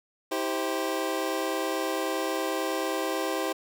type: chord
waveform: 25% pulse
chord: C major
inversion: first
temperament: equal with one note detuned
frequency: 322.7 / 392 / 523.3 Hz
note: E4 / G4 / C5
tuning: -37 / 0 / 0 cents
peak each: -28 dBFS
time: 0.31-3.53 s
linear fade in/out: 10 ms
effects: none